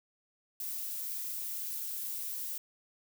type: noise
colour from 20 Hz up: violet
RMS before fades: -38 dBFS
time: 0.6-2.58 s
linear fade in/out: 2 ms
effects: none